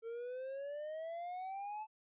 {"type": "exponential sweep", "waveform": "triangle", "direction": "up", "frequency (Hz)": [450, 876], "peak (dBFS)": -39, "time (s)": [0.02, 1.87], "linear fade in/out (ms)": 50, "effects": ["resampled to 8000 Hz"]}